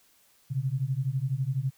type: beating tone pair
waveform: sine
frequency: 127.1 / 139.1 Hz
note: C3 / C#3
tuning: -50 / +6 cents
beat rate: 12 Hz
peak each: -29 dBFS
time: 0.5-1.71 s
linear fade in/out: 20 ms
effects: white hiss -63 dBFS RMS until 1.77 s